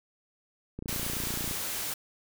click train, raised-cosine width 3 ms, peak -24 dBFS, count 22, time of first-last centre 0.79-1.512 s, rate 29.1 Hz
white noise, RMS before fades -34 dBFS, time 0.88-1.94 s, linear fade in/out 5 ms
effects none

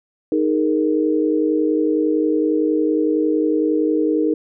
sine chord, D# suspended fourth, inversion none, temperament equal, 311.1 / 415.3 / 466.2 Hz, D#4 / G#4 / A#4, 0 / 0 / 0 cents, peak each -17 / -22 / -21 dBFS, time 0.32-4.34 s, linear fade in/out 2 ms, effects none

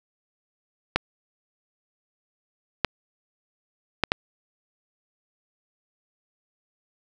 clicks, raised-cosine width 0.3 ms, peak -3 dBFS, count 4, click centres 0.96 / 2.847 / 4.037 / 4.119 s, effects none

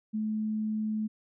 sine tone, 215.8 Hz, A3, 33 cents flat, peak -28 dBFS, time 0.13-1.08 s, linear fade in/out 20 ms, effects none

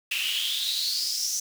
pink noise with high-pass filter sweep, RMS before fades -28 dBFS, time 0.11-1.4 s, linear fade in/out 5 ms, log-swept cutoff 2600 to 6100 Hz, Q 7.9, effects none

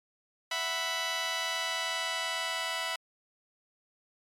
10% pulse chord, E suspended second, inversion none, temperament just, 659.3 / 741.7 / 988.9 Hz, E5 / F#5 / B5, 0 / +4 / +2 cents, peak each -27 / -30 / -26 dBFS, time 0.51-2.96 s, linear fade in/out 5 ms, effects low-pass 10000 Hz 12 dB/octave + MP3 96 kbps

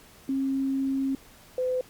sine tone pair in turn, 269.5 / 507.9 Hz, C#4 / B4, -49 / +48 cents, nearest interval major seventh, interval 1097 cents, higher second, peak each -24 dBFS, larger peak neither, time 0.29-1.15 / 1.58-1.81 s, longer first, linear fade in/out 2 ms, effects pink hiss -53 dBFS RMS until 1.89 s + Opus 48 kbps

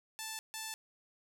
5% pulse tone pair in turn, 880 / 880 Hz, A5 / A5, 0 / 0 cents, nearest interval unison, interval 0 cents, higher neither, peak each -28 dBFS, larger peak neither, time 0.19-0.39 / 0.54-0.74 s, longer neither, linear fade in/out 0 ms, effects none

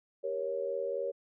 sine chord, G diminished, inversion none, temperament equal with one note detuned, 392 / 470.5 / 554.4 Hz, G4 / Bb4 / Db5, 0 / +16 / 0 cents, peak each -39 / -36 / -34 dBFS, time 0.23-1.12 s, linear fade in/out 20 ms, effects none

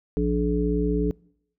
harmonic tone with a mistuned harmonic, 58.2 Hz, A#1, 2 cents flat, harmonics 1 / 3 / 5 / 7, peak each -26 / -26 / -26 / -26 dBFS, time 0.17-1.11 s, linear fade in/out 0 ms, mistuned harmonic 7, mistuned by +81 cents, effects noise-tail reverb RT60 0.7 s tail -25 dB re dry

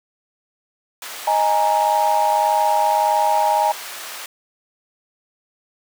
pink high-pass noise, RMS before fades -33 dBFS, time 1.02-4.26 s, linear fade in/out 2 ms, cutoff 900 Hz, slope 12 dB/octave
sine chord, D# suspended fourth, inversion none, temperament equal, 622.3 / 830.6 / 932.3 Hz, D#5 / G#5 / A#5, 0 / 0 / 0 cents, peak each -22 / -17 / -19 dBFS, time 1.27-3.72 s, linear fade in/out 5 ms
effects none

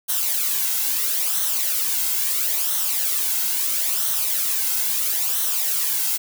blue noise with flanger, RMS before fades -22 dBFS, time 0.08-6.18 s, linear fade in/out 20 ms, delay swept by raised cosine 0.41 to 1.71 ms, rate 0.75 Hz, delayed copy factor -0.6, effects none

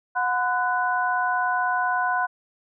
sine tone cluster, 730 / 1014 / 1484 Hz, F#5 / B5 / F#6, -24 / +45 / +5 cents, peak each -25 dBFS, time 0.15-2.27 s, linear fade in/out 20 ms, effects none

